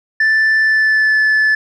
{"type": "tone with pitch glide", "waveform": "sine", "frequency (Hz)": [1762, 1736.7], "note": ["A6", "A6"], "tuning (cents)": [2, -23], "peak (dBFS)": -7, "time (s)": [0.2, 1.55], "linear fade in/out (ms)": 5, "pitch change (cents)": -25, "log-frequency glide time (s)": [0.6, 1.18], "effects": ["tanh soft clip ceiling -9 dBFS"]}